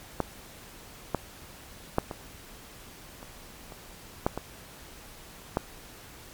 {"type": "clicks", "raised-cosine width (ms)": 1, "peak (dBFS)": [-11, -11, -8, -20, -29, -28, -9, -17, -10], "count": 9, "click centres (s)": [0.203, 1.147, 1.984, 2.112, 3.229, 3.722, 4.265, 4.376, 5.571], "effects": ["pink hiss -48 dBFS RMS until 6.33 s", "MP3 96 kbps"]}